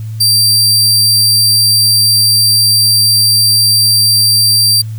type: tone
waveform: sawtooth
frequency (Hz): 4699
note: D8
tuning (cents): 0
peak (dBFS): -4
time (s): 0.2-4.82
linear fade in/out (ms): 10
effects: added 110 Hz sine -19 dBFS peak until 4.98 s + white hiss -44 dBFS RMS until 4.98 s